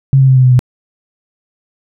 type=tone with pitch steps; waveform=sine; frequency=135.5 / 133.33 / 131.19 / 129.08 / 127.01 / 124.97 Hz; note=C#3 / C3 / C3 / C3 / B2 / B2; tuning=-39 / +33 / +5 / -23 / +49 / +21 cents; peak=-4 dBFS; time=0.13-0.592 s; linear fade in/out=0 ms; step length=77 ms; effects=none